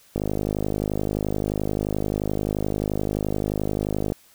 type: click train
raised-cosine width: 2 ms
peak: -11 dBFS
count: 205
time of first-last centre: 0.16-4.121 s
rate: 51.5 Hz
effects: white hiss -55 dBFS RMS until 4.34 s